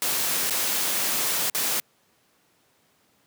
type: noise with dropouts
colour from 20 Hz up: white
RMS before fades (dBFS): -25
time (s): 0.02-1.8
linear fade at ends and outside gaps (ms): 0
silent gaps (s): 0.498-0.507 / 1.499-1.548
effects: pink hiss -64 dBFS RMS until 3.26 s + high-pass 150 Hz 12 dB/octave